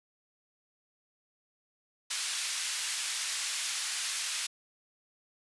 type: band-pass noise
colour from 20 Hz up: white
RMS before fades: -34 dBFS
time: 2.1-4.47 s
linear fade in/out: 10 ms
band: 1700 to 8400 Hz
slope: 12 dB/octave
effects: resampled to 24000 Hz